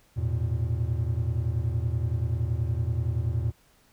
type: chord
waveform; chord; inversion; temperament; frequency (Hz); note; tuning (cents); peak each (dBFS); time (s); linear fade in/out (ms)
triangle; E suspended fourth; none; equal with one note detuned; 82.41 / 110 / 120.58; E2 / A2 / B2; 0 / 0 / -41; -27; 0.16-3.52; 20
effects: pink hiss -62 dBFS RMS until 3.92 s